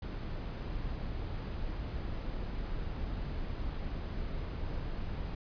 brown noise, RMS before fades -37 dBFS, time 0.02-5.35 s, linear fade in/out 5 ms, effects resampled to 11025 Hz

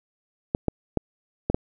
clicks, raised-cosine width 2 ms, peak -8 dBFS, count 5, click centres 0.549 / 0.683 / 0.973 / 1.5 / 1.545 s, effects none

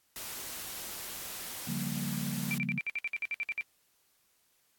white noise, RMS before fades -41 dBFS, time 0.16-2.58 s, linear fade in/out 0 ms
sine chord, G half-diminished seventh, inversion second, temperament just, 141.12 / 176.4 / 196 / 235.2 Hz, Db3 / F3 / G3 / Bb3, +31 / +18 / 0 / +16 cents, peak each -38 dBFS, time 1.67-2.79 s, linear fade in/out 10 ms
sine tone bursts, 2349 Hz, D7, in tune, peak -30 dBFS, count 13, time 2.51-3.61 s, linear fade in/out 0 ms, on 32 ms, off 57 ms
effects white hiss -71 dBFS RMS until 4.78 s + AAC 64 kbps

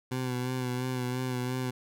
20% pulse tone with vibrato, 126.5 Hz, B2, 42 cents sharp, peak -25 dBFS, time 0.11-1.71 s, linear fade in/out 10 ms, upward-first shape sine, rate 2.9 Hz, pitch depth 32 cents each way, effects none

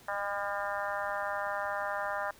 harmonic tone with a mistuned harmonic, 201.2 Hz, G3, 45 cents sharp, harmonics 3 / 4 / 5 / 6 / 7 / 8 / 9, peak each -37 / -38 / -39 / -40 / -40 / -41 / -42 dBFS, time 0.08-2.31 s, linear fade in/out 5 ms, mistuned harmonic 3, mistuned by +17 cents, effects pink hiss -57 dBFS RMS until 2.39 s

